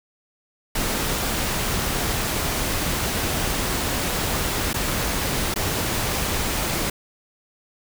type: noise with dropouts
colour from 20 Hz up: pink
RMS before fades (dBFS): -24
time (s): 0.75-6.9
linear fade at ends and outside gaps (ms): 5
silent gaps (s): 4.732-4.741 / 5.541-5.559
effects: none